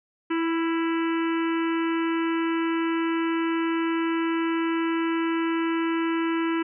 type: harmonic tone with a mistuned harmonic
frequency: 329.6 Hz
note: E4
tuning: in tune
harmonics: 1 / 3 / 4 / 5 / 6 / 7 / 8 / 9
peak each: -23 / -33 / -35 / -37 / -39 / -40 / -41 / -42 dBFS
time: 0.3-6.63 s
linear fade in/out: 10 ms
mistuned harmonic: 4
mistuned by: +22 cents
effects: none